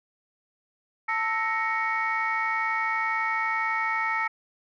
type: tone cluster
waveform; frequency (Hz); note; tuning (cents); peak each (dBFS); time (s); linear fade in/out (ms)
sine; 890 / 1314 / 1872 / 2222; A5 / E6 / A#6 / C#7; +20 / -6 / +7 / +4; -29; 1.08-4.28; 10
effects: tanh soft clip ceiling -16 dBFS